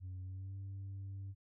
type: tone with pitch glide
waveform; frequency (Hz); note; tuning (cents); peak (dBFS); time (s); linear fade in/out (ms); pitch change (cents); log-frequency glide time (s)
sine; 92.5 to 97.49; F#2 to G2; 0 to -9; -40; 0-1.35; 50; +91; 0.22-0.56
effects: tanh soft clip ceiling -41 dBFS